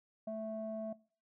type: tone with low-pass filter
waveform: square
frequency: 219.4 Hz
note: A3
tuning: 5 cents flat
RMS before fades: -40 dBFS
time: 0.27-0.93 s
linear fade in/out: 5 ms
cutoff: 630 Hz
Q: 6.8
effects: noise-tail reverb RT60 0.4 s tail -21 dB re dry